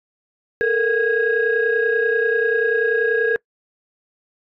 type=tone cluster; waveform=sine; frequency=439.4 / 469.7 / 1644 Hz; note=A4 / A#4 / G#6; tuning=-2 / +13 / -18 cents; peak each=-19 dBFS; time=0.61-3.36 s; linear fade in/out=0 ms; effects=noise-tail reverb RT60 0.1 s tail -24 dB re dry + tanh soft clip ceiling -9 dBFS